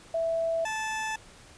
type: tone pair in turn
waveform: sine / 20% pulse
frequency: 659.3 / 874.2 Hz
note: E5 / A5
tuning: 0 / -11 cents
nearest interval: perfect fourth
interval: 489 cents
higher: second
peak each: -25 dBFS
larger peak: neither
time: 0.14-0.65 / 0.65-1.16 s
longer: neither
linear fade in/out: 5 ms
effects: pink hiss -52 dBFS RMS until 1.57 s + resampled to 22050 Hz